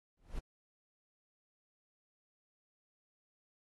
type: noise with exponential growth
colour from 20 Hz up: brown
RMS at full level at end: -36 dBFS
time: 0.17-0.39 s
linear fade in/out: 5 ms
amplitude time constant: 47 ms
effects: AAC 32 kbps